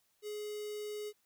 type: tone with notch filter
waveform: square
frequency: 420 Hz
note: G#4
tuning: 19 cents sharp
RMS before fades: -41 dBFS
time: 0.22-1.13 s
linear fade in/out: 50 ms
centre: 1400 Hz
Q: 0.88
effects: white hiss -75 dBFS RMS until 1.25 s